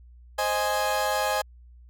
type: chord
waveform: 30% pulse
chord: Ab major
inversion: first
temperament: equal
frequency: 523.3 / 622.3 / 830.6 Hz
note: C5 / Eb5 / Ab5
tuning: 0 / 0 / 0 cents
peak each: -27 / -26 / -24 dBFS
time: 0.38-1.42 s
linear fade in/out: 10 ms
effects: added 60 Hz sine -47 dBFS peak until 1.89 s